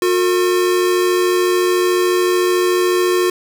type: tone pair together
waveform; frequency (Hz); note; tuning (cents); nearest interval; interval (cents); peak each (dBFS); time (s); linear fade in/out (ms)
square; 360.7 / 454.5; F#4 / A#4; -44 / -44; major third; 400; -14 / -23; 0.02-3.3; 2
effects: none